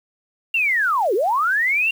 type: linear two-way sweep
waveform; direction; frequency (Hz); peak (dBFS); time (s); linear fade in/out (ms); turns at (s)
sine; down then up; 2800 to 345.2 to 2800; -16; 0.54-1.91; 5; 1.14
effects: 7-bit